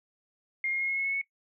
sine tone with pitch steps, 2126 / 2140 / 2153 / 2167 / 2181 / 2195 / 2209 Hz, C7 / C7 / C7 / C#7 / C#7 / C#7 / C#7, +27 / +38 / +49 / -40 / -29 / -18 / -7 cents, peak -27 dBFS, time 0.64-1.214 s, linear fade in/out 2 ms, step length 82 ms, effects noise-tail reverb RT60 0.1 s tail -20 dB re dry

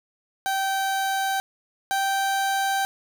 30% pulse tone pair in turn, 776 / 780.9 Hz, G5 / G5, -18 / -7 cents, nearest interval unison, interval 11 cents, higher second, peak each -20 / -19 dBFS, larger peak second, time 0.46-1.4 / 1.91-2.85 s, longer neither, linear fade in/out 0 ms, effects none

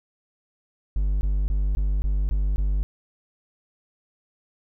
triangle tone bursts, 49.58 Hz, G1, 20 cents sharp, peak -18 dBFS, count 7, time 0.96-2.83 s, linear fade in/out 0 ms, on 250 ms, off 20 ms, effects none

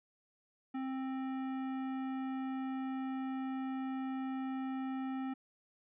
triangle tone with hard clipping, 263.7 Hz, C4, 14 cents sharp, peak -38 dBFS, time 0.74-5.34 s, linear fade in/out 10 ms, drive 18 dB, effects resampled to 8000 Hz

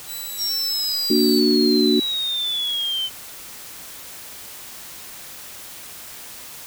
5% pulse tone with vibrato, 3940 Hz, B7, 5 cents flat, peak -23 dBFS, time 0.06-1.42 s, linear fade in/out 50 ms, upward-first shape triangle, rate 2.3 Hz, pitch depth 16 cents each way
sine exponential sweep, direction down, 5640 to 3053 Hz, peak -21 dBFS, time 0.37-3.1 s, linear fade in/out 50 ms
sine chord, Bb augmented, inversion none, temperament equal, 233.1 / 293.7 / 370 Hz, Bb3 / D4 / F#4, 0 / 0 / 0 cents, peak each -19 dBFS, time 1.1-2 s, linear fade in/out 5 ms
effects white hiss -38 dBFS RMS until 6.66 s

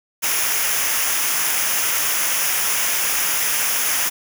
white noise with comb filter, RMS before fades -20 dBFS, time 0.22-4.1 s, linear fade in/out 20 ms, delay 0.24 ms, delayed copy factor -0.65, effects none

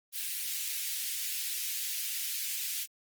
white high-pass noise, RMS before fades -35 dBFS, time 0.12-2.87 s, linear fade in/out 50 ms, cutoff 2100 Hz, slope 24 dB/octave, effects Opus 24 kbps

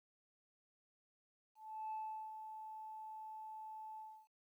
sine tone with ADSR envelope, 871 Hz, A5, 18 cents flat, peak -39 dBFS, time 1.55-4.28 s, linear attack 370 ms, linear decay 390 ms, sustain -8 dB, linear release 300 ms, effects tanh soft clip ceiling -38 dBFS + 13-bit

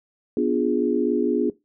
sine chord, B diminished seventh, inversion none, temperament equal with one note detuned, 246.9 / 293.7 / 351 / 415.3 Hz, B3 / D4 / F4 / Ab4, 0 / 0 / +9 / 0 cents, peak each -24 dBFS, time 0.37-1.5 s, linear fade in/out 2 ms, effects noise-tail reverb RT60 0.2 s tail -19 dB re dry

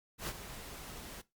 pink noise with ADSR envelope, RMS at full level -37 dBFS, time 0.18-1.22 s, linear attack 98 ms, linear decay 45 ms, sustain -10 dB, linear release 19 ms, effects noise-tail reverb RT60 0.2 s tail -18 dB re dry + Opus 48 kbps

